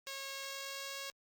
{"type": "tone with pitch glide", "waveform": "5% pulse", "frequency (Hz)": [546, 549.8], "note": ["C#5", "C#5"], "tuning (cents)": [-26, -14], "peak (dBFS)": -30, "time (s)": [0.07, 1.1], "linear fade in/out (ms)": 0, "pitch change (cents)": 12, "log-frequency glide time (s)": [0.37, 0.94], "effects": ["Opus 32 kbps"]}